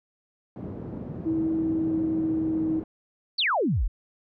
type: band-pass noise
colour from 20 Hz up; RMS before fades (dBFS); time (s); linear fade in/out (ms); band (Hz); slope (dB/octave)
pink; -36; 0.56-2.84; 2; 120 to 340; 12
type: tone with pitch glide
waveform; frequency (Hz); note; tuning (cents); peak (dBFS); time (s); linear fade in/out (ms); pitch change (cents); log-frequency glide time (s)
sine; 322.6 to 318.2; E4 to D#4; -37 to +39; -23; 1.25-2.81; 20; -24; 1.6-2.57
type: exponential sweep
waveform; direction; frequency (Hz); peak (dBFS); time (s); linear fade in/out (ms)
sine; down; 4734 to 32.7; -21; 3.38-3.88; 10
effects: none